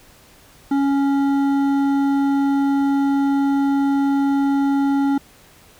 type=tone with hard clipping; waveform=triangle; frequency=277.8 Hz; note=C#4; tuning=4 cents sharp; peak=-17 dBFS; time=0.71-5.18 s; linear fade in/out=5 ms; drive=13 dB; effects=pink hiss -49 dBFS RMS until 5.79 s